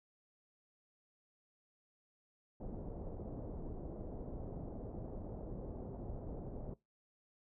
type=low-pass noise; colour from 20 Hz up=pink; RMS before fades=-45 dBFS; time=2.6-6.74 s; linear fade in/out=5 ms; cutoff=650 Hz; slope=24 dB/octave; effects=noise-tail reverb RT60 0.2 s tail -21 dB re dry